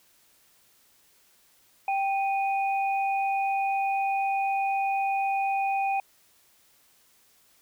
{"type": "tone pair together", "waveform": "sine", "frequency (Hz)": [784, 2476], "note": ["G5", "D#7"], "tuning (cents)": [0, -9], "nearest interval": "octave + minor sixth", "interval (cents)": 1991, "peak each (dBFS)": [-24, -33], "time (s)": [1.88, 6], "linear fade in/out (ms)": 2, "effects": ["white hiss -62 dBFS RMS until 7.61 s"]}